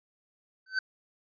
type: tone with exponential growth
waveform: square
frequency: 1529 Hz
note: G6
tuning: 44 cents flat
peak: -23 dBFS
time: 0.66-0.79 s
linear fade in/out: 5 ms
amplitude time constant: 27 ms
effects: resampled to 11025 Hz